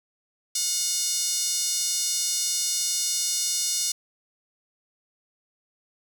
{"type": "tone with high-pass filter", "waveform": "5% pulse", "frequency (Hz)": 723, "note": "F#5", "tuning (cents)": -40, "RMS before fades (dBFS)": -26, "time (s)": [0.55, 3.92], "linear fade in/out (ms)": 5, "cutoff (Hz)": 5200, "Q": 1.3, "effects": []}